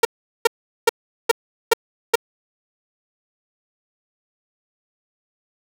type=tone bursts; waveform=sawtooth; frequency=461.6 Hz; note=A#4; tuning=17 cents flat; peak=-6 dBFS; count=6; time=0.03-2.156 s; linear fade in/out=5 ms; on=21 ms; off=400 ms; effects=none